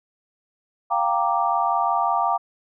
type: chord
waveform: sine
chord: G minor seventh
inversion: third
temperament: equal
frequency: 698.5 / 784 / 932.3 / 1174.7 Hz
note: F5 / G5 / Bb5 / D6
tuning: 0 / 0 / 0 / 0 cents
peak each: -24 dBFS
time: 0.9-2.38 s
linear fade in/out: 20 ms
effects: none